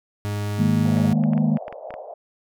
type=tone; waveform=40% pulse; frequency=103.1 Hz; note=G#2; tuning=12 cents flat; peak=-23 dBFS; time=0.25-1.13 s; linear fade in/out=0 ms
type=chord; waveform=sine; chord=D# suspended fourth; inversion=none; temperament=equal; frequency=155.56 / 207.7 / 233.1 Hz; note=D#3 / G#3 / A#3; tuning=0 / 0 / 0 cents; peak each=-21 dBFS; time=0.58-1.58 s; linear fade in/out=20 ms
type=band-pass noise; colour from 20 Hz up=white; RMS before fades=-36 dBFS; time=0.85-2.14 s; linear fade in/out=2 ms; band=520 to 720 Hz; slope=48 dB/octave
type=clicks; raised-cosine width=0.5 ms; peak=-21 dBFS; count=9; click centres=0.971 / 1.238 / 1.334 / 1.378 / 1.571 / 1.681 / 1.726 / 1.906 / 1.94 s
effects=none